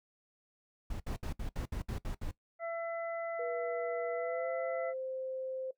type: noise bursts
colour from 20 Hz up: brown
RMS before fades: -37 dBFS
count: 9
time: 0.9-2.312 s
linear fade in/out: 5 ms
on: 100 ms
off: 64 ms
type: harmonic tone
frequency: 670 Hz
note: E5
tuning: 28 cents sharp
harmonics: 1 / 2 / 3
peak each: -36 / -45 / -46 dBFS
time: 2.59-4.94 s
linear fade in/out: 50 ms
type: tone with pitch glide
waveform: sine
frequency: 484.3 to 522.1 Hz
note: B4 to C5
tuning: -34 to -4 cents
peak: -36 dBFS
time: 3.39-5.71 s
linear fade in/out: 5 ms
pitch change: +130 cents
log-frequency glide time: 4.13-4.49 s
effects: noise-tail reverb RT60 0.1 s tail -18 dB re dry